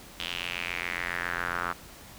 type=tone with band-pass filter sweep; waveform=square; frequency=43.65 Hz; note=F1; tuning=in tune; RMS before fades=-33 dBFS; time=0.19-1.73 s; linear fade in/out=10 ms; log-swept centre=3200 to 1300 Hz; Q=3.8; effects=pink hiss -48 dBFS RMS until 2.18 s